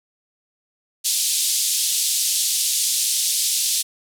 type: band-pass noise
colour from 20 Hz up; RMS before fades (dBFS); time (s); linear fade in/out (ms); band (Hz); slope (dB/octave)
white; -21; 1.04-3.83; 20; 3400 to 11000; 24
effects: none